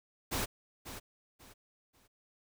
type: noise with echo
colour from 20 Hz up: pink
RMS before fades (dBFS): -34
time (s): 0.31-0.46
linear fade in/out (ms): 20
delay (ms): 540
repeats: 3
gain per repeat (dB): -11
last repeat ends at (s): 2.08
effects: none